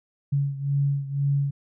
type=beating tone pair; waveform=sine; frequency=140 / 142 Hz; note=C#3 / C#3; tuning=+18 / +42 cents; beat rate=2 Hz; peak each=-23 / -27 dBFS; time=0.32-1.51 s; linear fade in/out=10 ms; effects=none